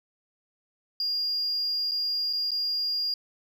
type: tone with dropouts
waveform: sine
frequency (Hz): 4826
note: D8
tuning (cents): +46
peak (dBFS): -24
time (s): 1-3.14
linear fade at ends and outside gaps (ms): 2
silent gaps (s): 1.912-1.917 / 2.329-2.333 / 2.508-2.516
effects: tanh soft clip ceiling -22 dBFS